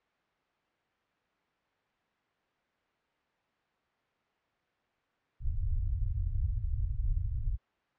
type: low-pass noise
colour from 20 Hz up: pink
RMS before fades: -31 dBFS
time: 5.4-7.58 s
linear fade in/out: 50 ms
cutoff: 110 Hz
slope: 48 dB/octave
effects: white hiss -73 dBFS RMS until 7.98 s + low-pass 2000 Hz 12 dB/octave